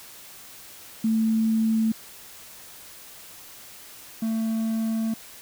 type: tone pair in turn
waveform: sine / triangle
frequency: 222 / 223.2 Hz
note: A3 / A3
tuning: +16 / +25 cents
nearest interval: unison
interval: 9 cents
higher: second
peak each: -19 / -21 dBFS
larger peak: first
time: 1.04-1.92 / 4.22-5.14 s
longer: second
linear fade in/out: 5 ms
effects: white hiss -45 dBFS RMS until 5.41 s